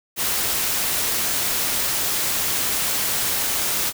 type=noise with amplitude modulation; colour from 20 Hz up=white; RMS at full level=-21 dBFS; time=0.16-3.93 s; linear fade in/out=50 ms; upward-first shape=sine; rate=282 Hz; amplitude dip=30%; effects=none